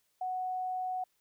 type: tone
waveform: sine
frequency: 740 Hz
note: F#5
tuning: in tune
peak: -32 dBFS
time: 0.21-1.04 s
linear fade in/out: 5 ms
effects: white hiss -75 dBFS RMS until 1.2 s